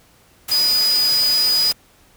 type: tone in noise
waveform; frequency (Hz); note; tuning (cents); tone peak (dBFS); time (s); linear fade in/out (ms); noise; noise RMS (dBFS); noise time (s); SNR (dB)
sine; 4948; D#8; -10; -14; 0.51-1.72; 10; white; -26; 0.48-1.73; +9
effects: pink hiss -53 dBFS RMS until 2.16 s